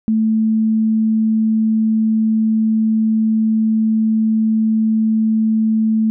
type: tone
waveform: sine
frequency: 220 Hz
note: A3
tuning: in tune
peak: -12 dBFS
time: 0.08-6.1 s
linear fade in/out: 0 ms
effects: none